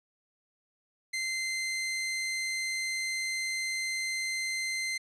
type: tone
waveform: sawtooth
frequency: 2076 Hz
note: C7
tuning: 14 cents flat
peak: -27 dBFS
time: 1.13-4.98 s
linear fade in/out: 10 ms
effects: resampled to 22050 Hz